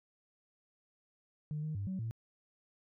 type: tone with pitch steps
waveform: sine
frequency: 151 / 154.9 / 99.5 / 188.8 / 113 Hz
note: D3 / D#3 / G2 / F#3 / A2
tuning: +48 / -7 / +26 / +35 / +47 cents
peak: -34 dBFS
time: 1.51-2.11 s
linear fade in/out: 0 ms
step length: 120 ms
effects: tanh soft clip ceiling -31 dBFS